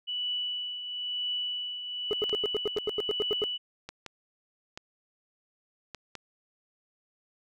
sine tone with tremolo, 2960 Hz, F#7, in tune, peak -28 dBFS, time 0.07-3.58 s, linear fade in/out 20 ms, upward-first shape triangle, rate 1 Hz, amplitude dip 60%
triangle tone bursts, 420.6 Hz, G#4, 22 cents sharp, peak -23 dBFS, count 13, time 2.11-3.439 s, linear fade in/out 0 ms, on 21 ms, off 88 ms
clicks, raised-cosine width 0.2 ms, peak -22 dBFS, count 7, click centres 2.295 / 2.773 / 3.89 / 4.063 / 4.775 / 5.947 / 6.153 s
effects none

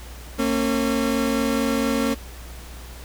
30% pulse tone pair together, 228.1 / 272.5 Hz, A#3 / C#4, -37 / -29 cents, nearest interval minor third, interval 308 cents, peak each -20 dBFS, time 0.38-2.15 s, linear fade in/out 20 ms, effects added 60 Hz sine -37 dBFS peak until 3.04 s + pink hiss -43 dBFS RMS until 3.04 s

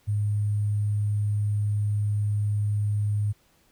sine tone with sample-and-hold, 103.83 Hz, G#2, in tune, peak -22 dBFS, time 0.07-3.33 s, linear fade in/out 20 ms, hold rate 8820 Hz, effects pink hiss -63 dBFS RMS until 3.71 s

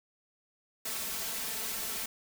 white noise with comb filter, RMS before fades -36 dBFS, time 0.85-2.06 s, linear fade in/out 5 ms, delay 4.5 ms, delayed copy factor +0.75, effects none

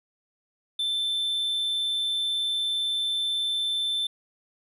triangle tone, 3541 Hz, A7, 10 cents sharp, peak -23 dBFS, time 0.79-4.07 s, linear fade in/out 5 ms, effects resampled to 32000 Hz

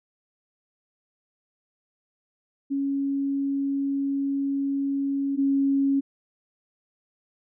sine tone pair in turn, 277 / 275.5 Hz, C#4 / C#4, -1 / -11 cents, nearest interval unison, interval 10 cents, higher first, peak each -23 / -19 dBFS, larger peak second, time 2.7-5.37 / 5.37-6.01 s, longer first, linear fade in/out 20 ms, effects none

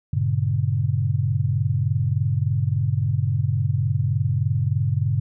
sine chord, G diminished, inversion none, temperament just, 98 / 117.6 / 141.12 Hz, G2 / Bb2 / Db3, 0 / +16 / +31 cents, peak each -23 dBFS, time 0.13-5.2 s, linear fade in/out 5 ms, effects none

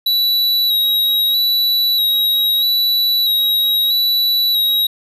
square tone with vibrato, 3884 Hz, B7, 30 cents flat, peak -13 dBFS, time 0.06-4.87 s, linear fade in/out 5 ms, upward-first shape square, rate 0.78 Hz, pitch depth 27 cents each way, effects none

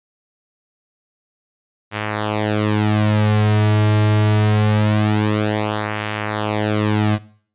sawtooth tone with flanger, 106.2 Hz, G#2, 39 cents sharp, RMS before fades -17 dBFS, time 1.91-7.19 s, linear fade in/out 50 ms, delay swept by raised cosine 0.21 to 4.01 ms, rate 0.24 Hz, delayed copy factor -0.75, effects noise-tail reverb RT60 0.5 s tail -19 dB re dry + resampled to 8000 Hz

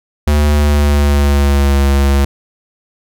square tone with pitch glide, 74 to 69.44 Hz, D2 to C#2, +14 to +4 cents, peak -9 dBFS, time 0.27-2.25 s, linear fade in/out 5 ms, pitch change -110 cents, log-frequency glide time 0.5-1.78 s, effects none

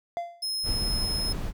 triangle tone with exponential decay, 689 Hz, F5, 24 cents flat, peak -23 dBFS, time 0.17-0.49 s, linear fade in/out 0 ms, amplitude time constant 68 ms
40% pulse tone, 5160 Hz, E8, 38 cents flat, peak -27 dBFS, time 0.42-1.33 s, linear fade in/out 10 ms
brown noise, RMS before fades -30 dBFS, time 0.63-1.53 s, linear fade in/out 50 ms
effects none

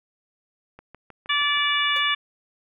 click train, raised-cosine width 0.5 ms, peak -28 dBFS, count 6, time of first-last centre 0.79-1.572 s, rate 6.39 Hz
harmonic tone, 580 Hz, D5, 22 cents flat, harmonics 2 / 3 / 4 / 5 / 6, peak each -26 / -26 / -26 / -26 / -26 dBFS, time 1.29-2.15 s, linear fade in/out 10 ms
20% pulse tone with exponential decay, 542 Hz, C#5, 39 cents flat, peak -29 dBFS, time 1.96-2.06 s, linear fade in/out 2 ms, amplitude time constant 21 ms
effects none

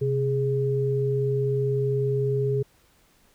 sine tone pair together, 130.56 / 414.5 Hz, C3 / G#4, -3 / -3 cents, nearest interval octave + minor sixth, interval 2000 cents, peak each -24 dBFS, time 0.01-2.63 s, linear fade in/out 10 ms, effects pink hiss -61 dBFS RMS until 3.34 s

